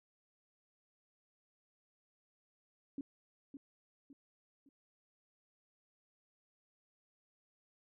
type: tone with echo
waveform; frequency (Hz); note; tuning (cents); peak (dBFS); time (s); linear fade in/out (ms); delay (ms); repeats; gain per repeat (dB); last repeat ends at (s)
sine; 277.2; C#4; 0; -38; 2.98-3.01; 2; 560; 3; -8; 4.69
effects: none